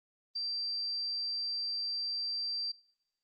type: tone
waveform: sine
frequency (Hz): 4699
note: D8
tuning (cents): 0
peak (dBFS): -33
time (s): 0.35-2.72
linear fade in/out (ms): 10
effects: noise-tail reverb RT60 0.7 s tail -22 dB re dry + Opus 24 kbps